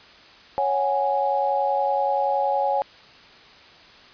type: chord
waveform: sine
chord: C# suspended fourth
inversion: none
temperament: equal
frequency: 554.4 / 740 / 830.6 Hz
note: C#5 / F#5 / G#5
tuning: 0 / 0 / 0 cents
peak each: -24 / -27 / -22 dBFS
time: 0.58-2.82 s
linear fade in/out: 0 ms
effects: white hiss -48 dBFS RMS until 4.13 s + resampled to 11025 Hz